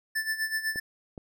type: tone with tremolo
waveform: square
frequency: 1760 Hz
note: A6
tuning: in tune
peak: -26 dBFS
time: 0.15-0.8 s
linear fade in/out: 10 ms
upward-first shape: sine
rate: 8 Hz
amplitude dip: 75%
type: clicks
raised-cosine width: 2 ms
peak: -27 dBFS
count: 2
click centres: 0.759 / 1.178 s
effects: none